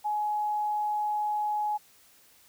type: tone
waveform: sine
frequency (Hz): 841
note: G#5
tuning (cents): +22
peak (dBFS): -26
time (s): 0.04-1.78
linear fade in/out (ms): 20
effects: white hiss -59 dBFS RMS until 2.48 s